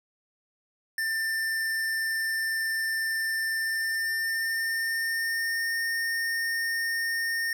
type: tone with pitch glide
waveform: square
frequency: 1789 to 1829.8 Hz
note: A6 to A#6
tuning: +28 to -33 cents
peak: -27 dBFS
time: 0.98-7.53 s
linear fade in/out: 2 ms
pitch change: +39 cents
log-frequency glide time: 3.53-5.81 s
effects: none